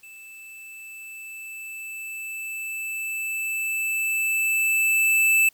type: tone with level ramp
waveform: square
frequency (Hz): 2637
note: E7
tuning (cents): 0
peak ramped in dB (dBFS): -43 to -16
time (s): 0.03-5.49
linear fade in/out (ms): 5
effects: white hiss -60 dBFS RMS until 5.53 s